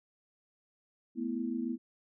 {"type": "chord", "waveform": "sine", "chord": "A suspended second", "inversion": "none", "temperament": "equal", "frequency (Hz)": [220, 246.9, 329.6], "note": ["A3", "B3", "E4"], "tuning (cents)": [0, 0, 0], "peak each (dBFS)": [-38, -34, -38], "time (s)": [1.15, 1.78], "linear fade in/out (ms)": 50, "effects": []}